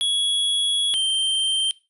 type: tone pair in turn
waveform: square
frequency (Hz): 3350 / 3138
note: G#7 / G7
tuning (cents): +14 / +1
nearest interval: minor second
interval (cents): 113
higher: first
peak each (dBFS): -20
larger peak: neither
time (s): 0.01-0.94 / 0.94-1.71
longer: first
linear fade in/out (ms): 0
effects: noise-tail reverb RT60 0.3 s tail -20 dB re dry + resampled to 32000 Hz